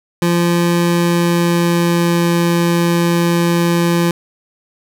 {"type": "tone with pitch glide", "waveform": "25% pulse", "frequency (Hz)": [172.4, 171.21], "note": ["F3", "F3"], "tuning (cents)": [-22, -34], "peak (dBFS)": -8, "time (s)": [0.22, 4.11], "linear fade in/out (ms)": 2, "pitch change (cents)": -12, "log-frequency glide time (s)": [0.84, 2.3], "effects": []}